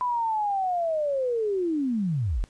sine linear sweep, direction down, 1005 to 31 Hz, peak -23 dBFS, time 0.01-2.44 s, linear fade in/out 0 ms, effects pink hiss -59 dBFS RMS until 2.49 s + resampled to 22050 Hz

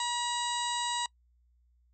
harmonic tone with a mistuned harmonic, 960 Hz, B5, 49 cents flat, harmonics 1 / 2 / 3 / 4 / 5 / 6 / 7 / 8 / 9, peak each -32 / -40 / -40 / -36 / -46 / -49 / -45 / -40 / -47 dBFS, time 0-1.06 s, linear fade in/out 2 ms, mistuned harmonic 9, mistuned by -39 cents, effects noise-tail reverb RT60 0.1 s tail -25 dB re dry + added 60 Hz sine -64 dBFS peak until 1.93 s

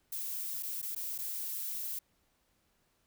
violet noise with dropouts, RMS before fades -38 dBFS, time 0.12-1.99 s, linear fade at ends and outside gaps 5 ms, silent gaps 0.627-0.631 / 0.817-0.826 / 0.949-0.961 / 1.18-1.186 s, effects pink hiss -74 dBFS RMS until 3.06 s

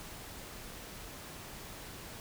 silence, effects pink hiss -47 dBFS RMS until 2.2 s

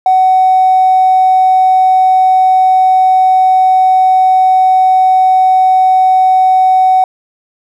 triangle tone with tanh clipping, 750 Hz, F#5, 23 cents sharp, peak -4 dBFS, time 0.06-7.04 s, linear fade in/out 2 ms, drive 1 dB, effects none

